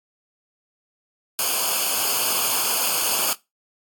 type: noise with comb filter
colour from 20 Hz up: white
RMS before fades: -22 dBFS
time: 1.39-3.33 s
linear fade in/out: 0 ms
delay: 0.52 ms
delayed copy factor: -0.85
effects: noise-tail reverb RT60 0.2 s tail -18 dB re dry + AAC 64 kbps